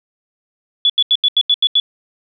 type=tone bursts; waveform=sine; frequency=3423 Hz; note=A7; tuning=48 cents flat; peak=-9 dBFS; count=8; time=0.85-1.8 s; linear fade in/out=2 ms; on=47 ms; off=82 ms; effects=none